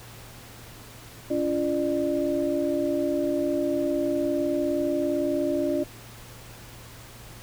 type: tone cluster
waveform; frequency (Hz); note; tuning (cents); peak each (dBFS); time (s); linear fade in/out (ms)
sine; 283 / 342.7 / 599; C#4 / F4 / D5; +36 / -33 / +34; -27; 1.3-5.84; 10
effects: added 116 Hz sine -48 dBFS peak until 7.42 s + pink hiss -46 dBFS RMS until 7.42 s